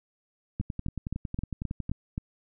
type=two click trains; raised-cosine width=5 ms; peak=-20 / -18 dBFS; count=15 / 7; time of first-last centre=0.61-1.894 / 0.6-2.179 s; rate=10.9 / 3.8 Hz; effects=none